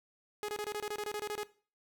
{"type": "tone bursts", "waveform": "sawtooth", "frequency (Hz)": 418.4, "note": "G#4", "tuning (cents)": 13, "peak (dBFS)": -31, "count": 13, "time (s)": [0.43, 1.432], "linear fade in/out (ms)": 0, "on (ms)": 54, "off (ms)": 25, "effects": ["noise-tail reverb RT60 0.4 s tail -18 dB re dry"]}